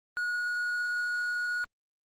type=tone; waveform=triangle; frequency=1452 Hz; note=F#6; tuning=33 cents flat; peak=-26 dBFS; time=0.17-1.64 s; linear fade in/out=0 ms; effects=Opus 24 kbps